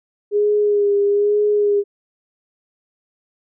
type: tone with vibrato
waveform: sine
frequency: 410.7 Hz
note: G#4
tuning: 19 cents flat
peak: -13 dBFS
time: 0.31-1.84 s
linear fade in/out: 50 ms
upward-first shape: sine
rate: 1.1 Hz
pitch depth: 29 cents each way
effects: none